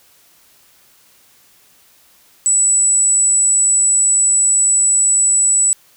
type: tone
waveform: sine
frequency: 7902 Hz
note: B8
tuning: in tune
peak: -10 dBFS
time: 2.46-5.73 s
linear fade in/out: 0 ms
effects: white hiss -51 dBFS RMS until 5.96 s